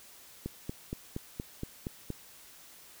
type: click train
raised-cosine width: 3 ms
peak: -22 dBFS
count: 8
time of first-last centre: 0.46-2.103 s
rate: 4.26 Hz
effects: white hiss -54 dBFS RMS until 3 s